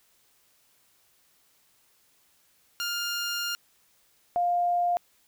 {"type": "tone pair in turn", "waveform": ["15% pulse", "sine"], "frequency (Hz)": [1406, 703], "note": ["F6", "F5"], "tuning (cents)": [11, 11], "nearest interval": "octave", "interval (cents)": 1200, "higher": "first", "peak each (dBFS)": -22, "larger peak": "neither", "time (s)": [[2.8, 3.55], [4.36, 4.97]], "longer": "first", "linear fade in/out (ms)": 0, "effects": ["white hiss -65 dBFS RMS until 5.27 s"]}